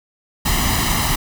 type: noise with comb filter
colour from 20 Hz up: pink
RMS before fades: -18 dBFS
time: 0.45-1.16 s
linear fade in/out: 10 ms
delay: 1 ms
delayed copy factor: +0.7
effects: none